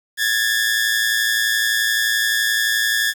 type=tone pair together; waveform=sawtooth; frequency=1661.2 / 1772.8 Hz; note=G#6 / A6; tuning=0 / +13 cents; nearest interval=minor second; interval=113 cents; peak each=-16 dBFS; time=0.17-3.14 s; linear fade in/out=50 ms; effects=7-bit